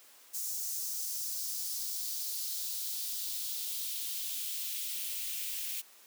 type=noise with high-pass filter sweep; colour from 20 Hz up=blue; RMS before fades=-37 dBFS; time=0.33-5.82 s; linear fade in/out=20 ms; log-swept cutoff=6200 to 2500 Hz; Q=2; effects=white hiss -58 dBFS RMS until 6.06 s + high-pass 300 Hz 12 dB/octave